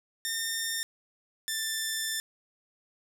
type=tone pair in turn; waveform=10% pulse; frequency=1816 / 1773.5 Hz; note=A#6 / A6; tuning=-46 / +13 cents; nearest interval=unison; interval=41 cents; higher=first; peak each=-21 dBFS; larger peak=neither; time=0.25-0.83 / 1.48-2.2 s; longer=second; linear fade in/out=0 ms; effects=none